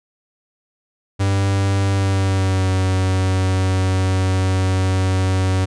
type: tone with pitch glide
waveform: 45% pulse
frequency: 98 to 94.12 Hz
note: G2 to F#2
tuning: 0 to +30 cents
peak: -15 dBFS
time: 1.19-5.66 s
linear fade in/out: 20 ms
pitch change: -70 cents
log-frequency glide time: 1.88-2.7 s
effects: resampled to 22050 Hz